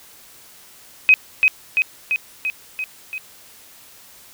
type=tone with echo; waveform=sine; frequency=2524 Hz; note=D#7; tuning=24 cents sharp; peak=-7 dBFS; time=1.09-1.14 s; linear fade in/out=0 ms; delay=340 ms; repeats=6; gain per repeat=-3 dB; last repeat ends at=3.18 s; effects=white hiss -46 dBFS RMS until 4.33 s